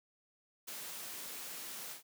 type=noise with ADSR envelope; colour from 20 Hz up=white; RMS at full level=-43 dBFS; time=0.67-2.03 s; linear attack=15 ms; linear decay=7 ms; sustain=-2 dB; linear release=120 ms; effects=high-pass 150 Hz 12 dB/octave